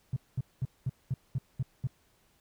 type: tone bursts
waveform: triangle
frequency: 129.5 Hz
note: C3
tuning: 17 cents flat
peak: -23 dBFS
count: 8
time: 0.13-1.872 s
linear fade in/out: 5 ms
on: 34 ms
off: 210 ms
effects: tanh soft clip ceiling -25 dBFS + pink hiss -68 dBFS RMS until 2.4 s